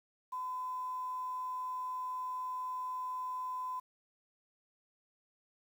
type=tone with quantisation; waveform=sine; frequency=1013 Hz; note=B5; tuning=44 cents sharp; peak=-36 dBFS; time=0.32-3.8 s; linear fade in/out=10 ms; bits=10; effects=none